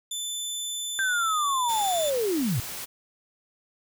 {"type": "tone", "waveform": "20% pulse", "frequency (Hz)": 3520, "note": "A7", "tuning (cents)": 0, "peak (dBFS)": -24, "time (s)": [0.11, 2.1], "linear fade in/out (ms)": 5}
{"type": "linear sweep", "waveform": "sine", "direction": "down", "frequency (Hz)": [1586, 98], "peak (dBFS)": -23, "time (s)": [0.99, 2.6], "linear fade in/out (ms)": 0}
{"type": "noise", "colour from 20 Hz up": "white", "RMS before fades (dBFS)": -36, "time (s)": [1.68, 2.86], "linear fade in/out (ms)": 20}
{"effects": []}